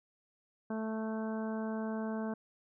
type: harmonic tone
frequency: 220 Hz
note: A3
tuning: in tune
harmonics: 1 / 2 / 3 / 4 / 5 / 6 / 7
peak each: -35 / -42 / -43 / -47 / -50 / -55 / -50 dBFS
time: 0.7-2.34 s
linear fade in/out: 5 ms
effects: none